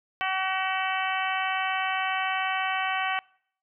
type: harmonic tone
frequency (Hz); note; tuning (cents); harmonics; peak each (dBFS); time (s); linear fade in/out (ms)
378.9; F#4; +41; 2 / 3 / 4 / 5 / 6 / 7 / 8; -30 / -32 / -33 / -34 / -35 / -35 / -36; 0.21-3.19; 0
effects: noise-tail reverb RT60 0.6 s tail -24 dB re dry